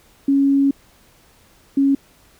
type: tone pair in turn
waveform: sine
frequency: 276.9 / 275.8 Hz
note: C#4 / C#4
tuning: -2 / -9 cents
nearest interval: unison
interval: 7 cents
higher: first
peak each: -12 dBFS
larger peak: neither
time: 0.28-0.71 / 1.77-1.95 s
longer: first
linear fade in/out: 5 ms
effects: pink hiss -53 dBFS RMS until 2.39 s